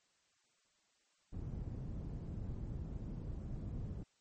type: low-pass noise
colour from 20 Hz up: white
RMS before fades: -43 dBFS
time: 1.32-4.04 s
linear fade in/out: 20 ms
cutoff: 130 Hz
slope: 12 dB/octave
effects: white hiss -75 dBFS RMS until 4.2 s + MP3 32 kbps